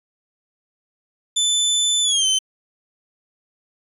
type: tone with pitch glide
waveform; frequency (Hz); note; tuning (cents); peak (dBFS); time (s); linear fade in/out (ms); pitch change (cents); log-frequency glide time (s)
25% pulse; 3513 to 3076; A7 to G7; -3 to -33; -12; 1.36-2.39; 10; -230; 2.03-2.26
effects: resampled to 32000 Hz